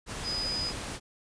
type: tone in noise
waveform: sine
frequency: 4978 Hz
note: D#8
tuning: in tune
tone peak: -30 dBFS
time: 0.23-0.73 s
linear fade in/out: 50 ms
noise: pink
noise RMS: -37 dBFS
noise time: 0.06-1 s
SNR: +4 dB
effects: resampled to 22050 Hz